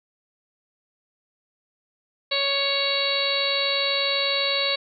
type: harmonic tone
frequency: 556 Hz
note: C#5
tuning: 5 cents sharp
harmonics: 1 / 2 / 3 / 4 / 5 / 6 / 7 / 8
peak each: -28 / -33 / -36 / -29 / -31 / -35 / -25 / -28 dBFS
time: 2.31-4.76 s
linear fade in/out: 10 ms
effects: none